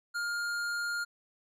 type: tone with hard clipping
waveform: sine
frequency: 1411 Hz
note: F6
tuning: 17 cents sharp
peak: -33 dBFS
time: 0.14-1.05 s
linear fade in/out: 20 ms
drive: 13 dB
effects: none